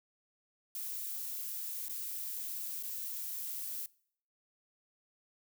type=noise with dropouts; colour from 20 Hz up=violet; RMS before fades=-40 dBFS; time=0.75-3.86 s; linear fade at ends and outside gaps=2 ms; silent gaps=1.884-1.894 / 2.828-2.833 s; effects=noise-tail reverb RT60 0.6 s tail -23 dB re dry